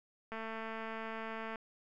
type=click train; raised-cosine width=0.5 ms; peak=-28 dBFS; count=277; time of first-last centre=0.32-1.558 s; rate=223 Hz; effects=none